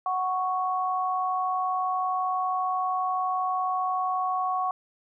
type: tone pair together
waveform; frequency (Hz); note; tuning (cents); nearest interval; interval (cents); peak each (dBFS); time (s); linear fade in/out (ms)
sine; 741 / 1108.7; F#5 / C#6; +2 / 0; perfect fifth; 698; -27; 0.06-4.71; 2
effects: none